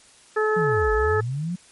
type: harmonic tone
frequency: 430.6 Hz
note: A4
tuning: 37 cents flat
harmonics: 1 / 2 / 3 / 4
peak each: -20 / -30 / -26 / -27 dBFS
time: 0.36-1.21 s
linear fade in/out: 10 ms
type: linear two-way sweep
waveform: sine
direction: down then up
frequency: 184.4 to 46.25 to 184.4 Hz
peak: -24 dBFS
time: 0.56-1.56 s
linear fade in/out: 10 ms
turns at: 0.92 s
effects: white hiss -52 dBFS RMS until 1.71 s + MP3 48 kbps